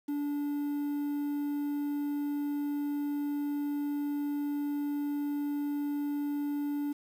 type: tone with quantisation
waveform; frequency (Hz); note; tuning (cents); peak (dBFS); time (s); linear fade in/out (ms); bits
triangle; 289.7; D4; -24; -28; 0.08-6.93; 10; 9
effects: none